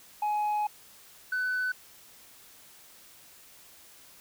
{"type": "tone pair in turn", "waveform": "sine", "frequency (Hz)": [840, 1502.3], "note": ["G#5", "F#6"], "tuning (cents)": [19, 26], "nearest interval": "minor seventh", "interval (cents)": 1007, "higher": "second", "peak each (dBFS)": [-23, -25], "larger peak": "first", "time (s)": [[0.22, 0.67], [1.32, 1.72]], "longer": "first", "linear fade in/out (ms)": 5, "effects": ["tanh soft clip ceiling -25 dBFS", "white hiss -54 dBFS RMS until 4.2 s"]}